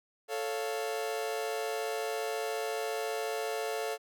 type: chord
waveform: 40% pulse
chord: A augmented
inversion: none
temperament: equal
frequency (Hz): 440 / 554.4 / 698.5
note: A4 / C#5 / E#5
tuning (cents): 0 / 0 / 0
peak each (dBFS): -34 / -38 / -37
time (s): 0.28-3.98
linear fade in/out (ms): 50
effects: none